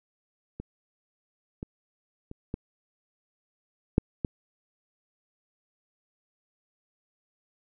clicks, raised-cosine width 3 ms, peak -23 / -22 / -27 / -18 / -6 / -14 dBFS, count 6, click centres 0.6 / 1.629 / 2.314 / 2.541 / 3.981 / 4.248 s, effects none

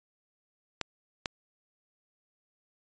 clicks, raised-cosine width 0.2 ms, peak -13 dBFS, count 2, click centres 0.813 / 1.258 s, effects resampled to 16000 Hz

